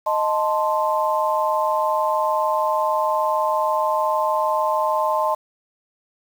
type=chord; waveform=sine; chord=A diminished; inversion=second; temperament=equal; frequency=622.3 / 880 / 1046.5 Hz; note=Eb5 / A5 / C6; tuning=0 / 0 / 0 cents; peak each=-22 dBFS; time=0.06-5.35 s; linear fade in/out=10 ms; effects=7-bit